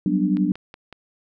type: chord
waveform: sine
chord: G major seventh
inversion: third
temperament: equal with one note detuned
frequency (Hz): 185 / 196 / 246.9 / 295.9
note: F#3 / G3 / B3 / D4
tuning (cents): 0 / 0 / 0 / +13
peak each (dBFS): -22 / -23 / -26 / -22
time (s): 0.06-0.52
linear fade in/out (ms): 2
type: click train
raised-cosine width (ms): 0.3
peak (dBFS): -23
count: 4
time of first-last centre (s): 0.37-0.927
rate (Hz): 5.39
effects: none